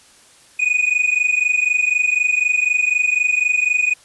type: tone pair together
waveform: triangle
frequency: 2465 / 2489 Hz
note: D#7 / D#7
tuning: -17 / 0 cents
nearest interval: unison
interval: 17 cents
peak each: -16 dBFS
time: 0.59-3.94 s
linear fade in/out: 10 ms
effects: white hiss -49 dBFS RMS until 4.04 s + resampled to 24000 Hz